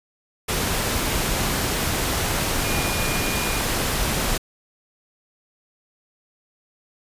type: tone in noise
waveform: sine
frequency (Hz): 2430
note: D#7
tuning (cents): -42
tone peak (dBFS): -31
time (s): 2.64-3.6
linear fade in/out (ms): 10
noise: pink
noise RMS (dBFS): -23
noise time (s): 0.48-4.38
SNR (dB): -11
effects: resampled to 32000 Hz